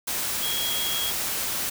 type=tone in noise; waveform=sine; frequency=3292 Hz; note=G#7; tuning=16 cents flat; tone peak=-28 dBFS; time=0.42-1.11 s; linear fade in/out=10 ms; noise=white; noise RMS=-28 dBFS; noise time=0.07-1.7 s; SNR=-3 dB; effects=none